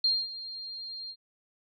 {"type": "tone with ADSR envelope", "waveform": "sine", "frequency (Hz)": 4203, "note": "C8", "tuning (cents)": 7, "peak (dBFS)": -21, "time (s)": [0.04, 1.16], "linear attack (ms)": 5, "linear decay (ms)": 230, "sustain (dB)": -16, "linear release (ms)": 63, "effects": []}